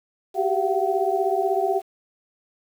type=tone cluster; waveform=sine; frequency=380 / 396.1 / 686 / 759 Hz; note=F#4 / G4 / F5 / F#5; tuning=+46 / +18 / -31 / +44 cents; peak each=-25 dBFS; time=0.34-1.82 s; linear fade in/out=50 ms; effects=8-bit